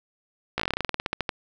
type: slowing click train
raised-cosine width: 0.3 ms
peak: -9 dBFS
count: 18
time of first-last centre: 0.58-1.292 s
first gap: 16 ms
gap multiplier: 1.11
effects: none